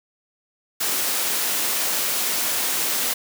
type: high-pass noise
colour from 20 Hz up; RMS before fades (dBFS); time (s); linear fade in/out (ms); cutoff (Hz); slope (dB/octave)
white; -23; 0.8-3.14; 10; 220; 12
effects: none